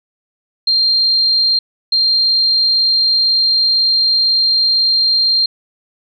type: tone bursts at uneven times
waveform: sine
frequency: 4186 Hz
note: C8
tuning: in tune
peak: -10 dBFS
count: 2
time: 0.67-1.59 / 1.92-5.46 s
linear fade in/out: 5 ms
effects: none